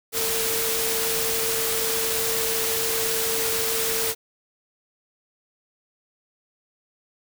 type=tone in noise; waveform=sine; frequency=451.7 Hz; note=A4; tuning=45 cents sharp; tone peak=-29 dBFS; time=0.12-4.15 s; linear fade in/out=50 ms; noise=white; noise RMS=-25 dBFS; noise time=0.12-4.15 s; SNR=-7 dB; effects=none